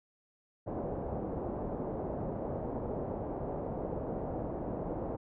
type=low-pass noise; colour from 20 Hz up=white; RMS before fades=-37 dBFS; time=0.66-5.17 s; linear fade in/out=20 ms; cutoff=680 Hz; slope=24 dB/octave; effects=none